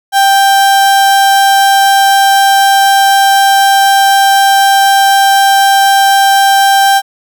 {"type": "tone", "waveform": "35% pulse", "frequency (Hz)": 787, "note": "G5", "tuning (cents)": 7, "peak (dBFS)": -3, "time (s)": [0.12, 7.02], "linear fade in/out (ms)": 50, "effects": []}